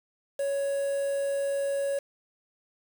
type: tone with quantisation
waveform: triangle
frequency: 557 Hz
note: C#5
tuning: 8 cents sharp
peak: -24 dBFS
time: 0.39-1.99 s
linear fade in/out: 5 ms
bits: 7
effects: none